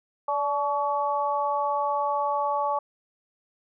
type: tone cluster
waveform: sine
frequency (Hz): 580 / 860 / 1129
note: D5 / A5 / C#6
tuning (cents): -22 / -40 / +31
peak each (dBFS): -29 / -26 / -28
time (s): 0.28-2.79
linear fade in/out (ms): 5
effects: none